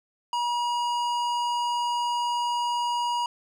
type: tone with hard clipping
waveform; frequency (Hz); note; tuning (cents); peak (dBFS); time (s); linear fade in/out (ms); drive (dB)
sine; 959; A#5; +49; -26; 0.33-3.26; 2; 13
effects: none